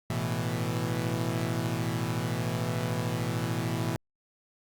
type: chord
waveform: sawtooth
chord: A suspended second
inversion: none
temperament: equal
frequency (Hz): 110 / 123.47 / 164.81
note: A2 / B2 / E3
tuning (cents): 0 / 0 / 0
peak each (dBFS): -29 / -28 / -29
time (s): 0.1-3.96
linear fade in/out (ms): 0
effects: Opus 48 kbps